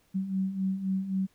sine beating tone pair, 188 / 191.8 Hz, F#3 / G3, +28 / -37 cents, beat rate 3.8 Hz, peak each -34 / -28 dBFS, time 0.14-1.27 s, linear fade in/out 20 ms, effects pink hiss -67 dBFS RMS until 1.34 s

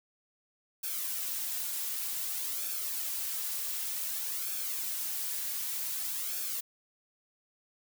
blue noise with flanger, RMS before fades -35 dBFS, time 0.83-6.61 s, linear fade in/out 10 ms, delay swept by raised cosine 1 to 3.9 ms, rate 0.54 Hz, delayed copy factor -0.6, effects none

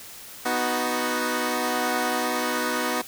10% pulse chord, B major, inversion none, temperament equal, 246.9 / 311.1 / 370 Hz, B3 / D#4 / F#4, 0 / 0 / 0 cents, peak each -18 / -21 / -21 dBFS, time 0.45-3.02 s, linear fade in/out 10 ms, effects white hiss -42 dBFS RMS until 3.07 s

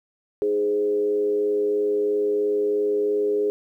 sine tone with frequency modulation, 415.3 Hz, G#4, in tune, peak -19 dBFS, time 0.42-3.5 s, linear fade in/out 0 ms, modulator 103 Hz, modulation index 0.48, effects 10-bit

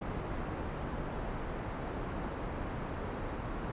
pink low-pass noise, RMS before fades -38 dBFS, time 0.01-3.72 s, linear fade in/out 10 ms, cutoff 1300 Hz, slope 12 dB/octave, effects resampled to 8000 Hz

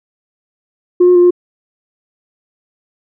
sine tone with pitch steps, 356.7 / 359.5 / 352.5 / 355.1 Hz, F4 / F#4 / F4 / F4, +37 / -50 / +16 / +29 cents, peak -3 dBFS, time 1-1.308 s, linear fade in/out 10 ms, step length 77 ms, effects tanh soft clip ceiling -2 dBFS

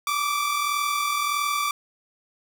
sawtooth tone pair together, 1158.4 / 1200 Hz, D6 / D6, -24 / +37 cents, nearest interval minor second, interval 61 cents, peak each -20 / -26 dBFS, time 0.07-1.71 s, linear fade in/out 2 ms, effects none

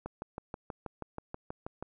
click train, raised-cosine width 1 ms, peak -24 dBFS, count 12, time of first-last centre 0.06-1.826 s, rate 6.23 Hz, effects none

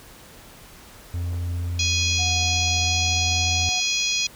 triangle tone, 87 Hz, F2, 6 cents flat, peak -22 dBFS, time 1.14-3.69 s, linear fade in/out 0 ms
clicks, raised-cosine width 1 ms, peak -31 dBFS, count 2, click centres 1.332 / 1.345 s
harmonic tone, 830.6 Hz, G#5, in tune, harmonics 3 / 4 / 5 / 6 / 7 / 8, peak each -26 / -27 / -28 / -29 / -29 / -30 dBFS, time 1.79-4.27 s, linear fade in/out 5 ms
sine tone with pitch glide, 729 to 736.2 Hz, F#5 to F#5, -26 to -9 cents, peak -31 dBFS, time 2.18-3.81 s, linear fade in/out 20 ms, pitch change +17 cents, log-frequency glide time 2.82-2.93 s
effects pink hiss -46 dBFS RMS until 4.35 s

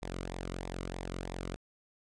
sawtooth tone with flanger, 45 Hz, F#1, 47 cents flat, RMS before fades -40 dBFS, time 0.02-1.56 s, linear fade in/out 0 ms, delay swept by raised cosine 0.67 to 1.2 ms, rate 3.1 Hz, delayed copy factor -0.6, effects resampled to 22050 Hz

